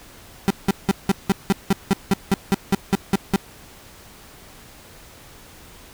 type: tone bursts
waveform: 35% pulse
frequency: 196 Hz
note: G3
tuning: in tune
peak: -12 dBFS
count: 15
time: 0.48-3.36 s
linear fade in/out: 0 ms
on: 24 ms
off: 180 ms
effects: pink hiss -45 dBFS RMS until 5.93 s